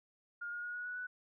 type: tone with pitch steps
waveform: sine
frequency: 1418 / 1431.2 / 1444.5 / 1457.9 / 1471.4 / 1485.1 Hz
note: F6 / F6 / F#6 / F#6 / F#6 / F#6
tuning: +26 / +42 / -42 / -26 / -10 / +6 cents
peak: -39 dBFS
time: 0.41-1.07 s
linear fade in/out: 10 ms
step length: 110 ms
effects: none